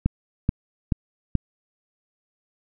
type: click train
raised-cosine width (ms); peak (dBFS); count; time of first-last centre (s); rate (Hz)
5; -7; 4; 0.06-1.353; 2.32
effects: none